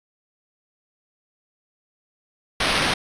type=noise with sample-and-hold; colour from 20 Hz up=violet; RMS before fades=-21 dBFS; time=2.6-2.94 s; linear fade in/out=5 ms; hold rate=7350 Hz; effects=resampled to 22050 Hz